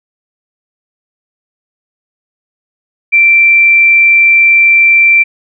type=tone; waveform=sine; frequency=2349 Hz; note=D7; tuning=in tune; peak=-3 dBFS; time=3.12-5.24 s; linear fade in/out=20 ms; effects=none